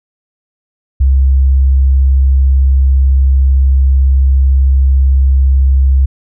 sine tone with vibrato, 66.8 Hz, C2, 36 cents sharp, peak -5 dBFS, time 1-6.06 s, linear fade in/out 10 ms, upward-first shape triangle, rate 18 Hz, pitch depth 13 cents each way, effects none

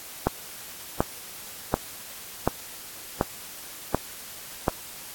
click train, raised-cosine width 1 ms, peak -5 dBFS, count 7, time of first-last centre 0.27-4.682 s, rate 1.36 Hz, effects white hiss -41 dBFS RMS until 5.14 s + AAC 64 kbps

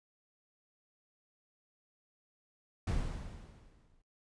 brown noise with exponential decay, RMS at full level -31 dBFS, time 2.87-4.02 s, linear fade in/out 5 ms, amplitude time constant 250 ms, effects noise-tail reverb RT60 0.1 s tail -23 dB re dry + resampled to 22050 Hz

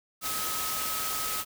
sine tone in noise, 1276 Hz, D#6, 43 cents sharp, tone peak -36 dBFS, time 0.21-1.45 s, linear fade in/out 50 ms, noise white, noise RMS -32 dBFS, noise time 0.21-1.45 s, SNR -7 dB, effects none

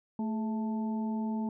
harmonic tone with a mistuned harmonic, 220 Hz, A3, in tune, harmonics 1 / 2 / 3 / 4, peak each -30 / -45 / -48 / -42 dBFS, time 0.19-1.49 s, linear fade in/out 2 ms, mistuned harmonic 2, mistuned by -79 cents, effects none

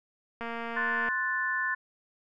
click train, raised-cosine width 0.5 ms, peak -22 dBFS, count 158, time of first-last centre 0.41-1.087 s, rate 232 Hz
sine chord, F# diminished, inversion second, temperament equal, 1046.5 / 1480 / 1760 Hz, C6 / F#6 / A6, 0 / 0 / 0 cents, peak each -34 / -33 / -29 dBFS, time 0.76-1.75 s, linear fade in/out 10 ms
effects none

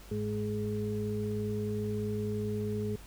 harmonic tone, 105.2 Hz, G#2, 23 cents sharp, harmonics 1 / 2 / 4, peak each -35 / -35 / -35 dBFS, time 0.11-2.96 s, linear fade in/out 5 ms, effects added 50 Hz sine -50 dBFS peak until 3.06 s + pink hiss -54 dBFS RMS until 3.06 s

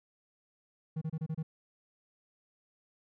triangle tone bursts, 158.5 Hz, D#3, 32 cents sharp, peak -30 dBFS, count 6, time 0.96-1.43 s, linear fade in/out 10 ms, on 55 ms, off 28 ms, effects none

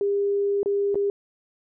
sine tone with dropouts, 402.3 Hz, G4, 45 cents sharp, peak -20 dBFS, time 0.01-1.1 s, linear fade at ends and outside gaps 1 ms, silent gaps 0.631-0.659 / 0.945-0.955 s, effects none

